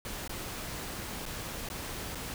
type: noise with dropouts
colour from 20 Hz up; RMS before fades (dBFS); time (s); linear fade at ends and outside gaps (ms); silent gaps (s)
pink; -39; 0.05-2.34; 1; 0.277-0.294 / 1.255-1.262 / 1.688-1.7 / 2.149-2.154
effects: none